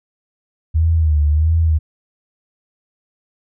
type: tone with vibrato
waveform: sine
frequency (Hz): 78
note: D#2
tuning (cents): +5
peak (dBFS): -11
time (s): 0.74-1.79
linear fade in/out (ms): 20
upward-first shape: sine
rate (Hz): 1.5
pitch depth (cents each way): 93
effects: none

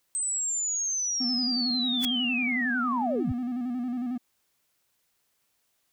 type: linear sweep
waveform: sine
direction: down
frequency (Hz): 8270 to 66.6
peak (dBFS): -26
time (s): 0.15-3.32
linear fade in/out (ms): 0
type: tone with vibrato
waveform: triangle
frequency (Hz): 246.9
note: B3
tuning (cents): 0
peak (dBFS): -26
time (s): 1.2-4.18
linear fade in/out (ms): 10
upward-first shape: square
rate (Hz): 11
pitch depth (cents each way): 54
type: noise with exponential growth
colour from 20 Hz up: white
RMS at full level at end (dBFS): -28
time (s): 1.98-2.05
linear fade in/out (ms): 1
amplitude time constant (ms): 15
effects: white hiss -73 dBFS RMS until 5.92 s

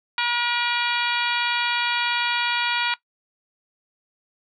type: harmonic tone with a mistuned harmonic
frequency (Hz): 478.6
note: A#4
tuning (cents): +46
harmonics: 2 / 3 / 4 / 5 / 6 / 7 / 8 / 9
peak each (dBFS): -26 / -26 / -31 / -27 / -31 / -31 / -32 / -35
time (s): 0.18-2.94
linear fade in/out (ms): 2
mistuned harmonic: 9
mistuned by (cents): +48
effects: noise-tail reverb RT60 0.1 s tail -19 dB re dry

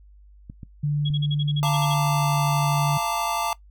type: clicks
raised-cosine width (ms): 5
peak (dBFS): -25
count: 3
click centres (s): 0.499 / 0.632 / 1.102
type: tone with pitch glide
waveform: sine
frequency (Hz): 146.83 to 145.56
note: D3 to D3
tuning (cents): 0 to -15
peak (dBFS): -20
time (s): 0.83-2.98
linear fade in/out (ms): 10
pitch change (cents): -15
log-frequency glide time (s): 2.15-2.32
type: tone bursts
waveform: sine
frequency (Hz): 3322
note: G#7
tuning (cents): 0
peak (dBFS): -28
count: 11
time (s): 1.05-1.943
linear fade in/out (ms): 10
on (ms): 43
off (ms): 42
type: chord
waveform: square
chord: Bb major seventh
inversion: second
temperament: equal with one note detuned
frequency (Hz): 689.2 / 880 / 932.3 / 1174.7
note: F5 / A5 / Bb5 / D6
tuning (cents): -23 / 0 / 0 / 0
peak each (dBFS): -31 / -28 / -32 / -29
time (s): 1.63-3.53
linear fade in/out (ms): 0
effects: noise-tail reverb RT60 0.1 s tail -19 dB re dry + added 50 Hz sine -47 dBFS peak until 3.7 s

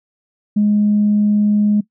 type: tone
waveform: sine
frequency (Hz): 208.4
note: G#3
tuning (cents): +6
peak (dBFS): -10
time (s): 0.56-1.81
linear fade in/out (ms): 10
effects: noise-tail reverb RT60 0.1 s tail -19 dB re dry + tanh soft clip ceiling -6 dBFS

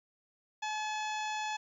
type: harmonic tone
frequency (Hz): 856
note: A5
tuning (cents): -48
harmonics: 1 / 2 / 3 / 4 / 5 / 6 / 7 / 8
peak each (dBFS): -35 / -42 / -42 / -45 / -51 / -53 / -51 / -50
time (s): 0.62-1.57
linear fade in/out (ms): 10
effects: 12-bit

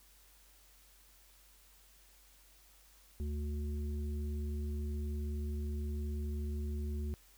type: harmonic tone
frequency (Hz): 73.42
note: D2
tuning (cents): 0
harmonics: 1 / 3 / 5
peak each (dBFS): -35 / -45 / -49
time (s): 3.2-7.14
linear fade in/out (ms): 0
effects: added 48 Hz sine -64 dBFS peak until 7.37 s + white hiss -64 dBFS RMS until 7.37 s

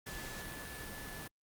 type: tone in noise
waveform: sine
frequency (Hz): 1732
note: A6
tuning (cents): -28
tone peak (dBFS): -49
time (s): 0.06-1.28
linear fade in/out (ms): 10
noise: pink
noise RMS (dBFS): -45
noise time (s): 0.06-1.28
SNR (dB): -7
effects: Opus 48 kbps

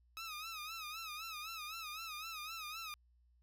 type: tone with vibrato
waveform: 15% pulse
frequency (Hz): 1275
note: D#6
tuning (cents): +42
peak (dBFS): -37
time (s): 0.17-2.94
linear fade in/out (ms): 0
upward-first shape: sine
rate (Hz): 3.9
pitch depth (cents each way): 100
effects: added 60 Hz sine -67 dBFS peak until 3.42 s

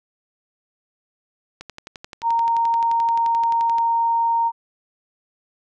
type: click train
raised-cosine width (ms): 0.2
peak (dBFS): -18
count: 26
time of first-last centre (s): 1.61-3.784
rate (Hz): 11.5
type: tone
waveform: sine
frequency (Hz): 925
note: A#5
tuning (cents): -14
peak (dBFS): -16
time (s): 2.22-4.52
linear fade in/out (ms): 50
effects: none

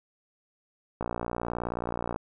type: click train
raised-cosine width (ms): 1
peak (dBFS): -17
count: 69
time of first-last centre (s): 1.01-2.161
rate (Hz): 59.1
effects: none

